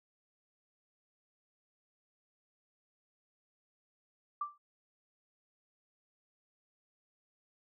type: tone with exponential decay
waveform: sine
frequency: 1174.7 Hz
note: D6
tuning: in tune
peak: -30 dBFS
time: 4.41-4.58 s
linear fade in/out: 5 ms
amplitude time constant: 36 ms
effects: none